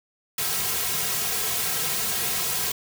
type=noise with comb filter; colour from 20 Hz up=white; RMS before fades=-26 dBFS; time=0.38-2.72 s; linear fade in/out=5 ms; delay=3.4 ms; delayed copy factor=-0.9; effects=none